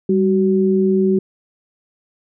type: tone pair together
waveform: sine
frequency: 196.7 / 376.3 Hz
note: G3 / F#4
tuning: +6 / +29 cents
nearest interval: major seventh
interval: 1123 cents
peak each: -15 dBFS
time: 0.09-1.19 s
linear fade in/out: 5 ms
effects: none